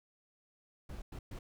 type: noise bursts at uneven times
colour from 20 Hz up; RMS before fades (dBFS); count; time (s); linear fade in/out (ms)
brown; -44; 3; 0.89-1.02 / 1.12-1.19 / 1.31-1.39; 5
effects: none